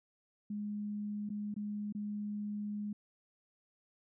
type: tone with dropouts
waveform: sine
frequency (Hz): 207.7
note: G#3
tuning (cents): 0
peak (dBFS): -36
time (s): 0.5-2.93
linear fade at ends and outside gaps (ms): 5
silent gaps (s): 1.292-1.301 / 1.542-1.563 / 1.925-1.949
effects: none